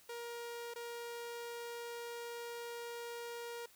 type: tone with dropouts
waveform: sawtooth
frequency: 471.9 Hz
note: A#4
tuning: 21 cents sharp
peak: -39 dBFS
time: 0.09-3.66 s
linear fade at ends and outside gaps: 5 ms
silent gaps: 0.739-0.758 s
effects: white hiss -64 dBFS RMS until 3.75 s